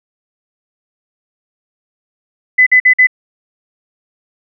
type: tone bursts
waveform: sine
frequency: 2010 Hz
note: B6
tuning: 30 cents sharp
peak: -4 dBFS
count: 4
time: 2.58-3.071 s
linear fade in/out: 10 ms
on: 86 ms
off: 49 ms
effects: none